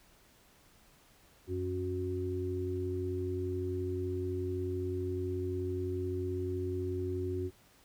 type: harmonic tone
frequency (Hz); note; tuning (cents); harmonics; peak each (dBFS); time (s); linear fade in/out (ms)
91.6; F#2; -17; 1 / 3 / 4; -36 / -41 / -35; 1.47-7.51; 50
effects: pink hiss -63 dBFS RMS until 7.84 s